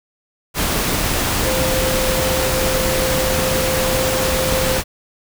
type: tone in noise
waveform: sine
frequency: 520 Hz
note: C5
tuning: 11 cents flat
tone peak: -20 dBFS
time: 1.43-4.81 s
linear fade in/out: 50 ms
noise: pink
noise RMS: -19 dBFS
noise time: 0.54-4.84 s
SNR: -4 dB
effects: none